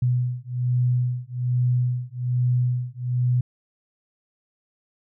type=beating tone pair; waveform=sine; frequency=123.47 / 124.67 Hz; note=B2 / B2; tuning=0 / +17 cents; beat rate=1.2 Hz; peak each=-23 dBFS; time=0.02-3.41 s; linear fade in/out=5 ms; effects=none